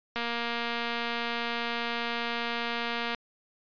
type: click train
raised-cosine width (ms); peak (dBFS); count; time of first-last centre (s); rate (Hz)
0.3; -16; 703; 0.16-3.147; 235
effects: resampled to 11025 Hz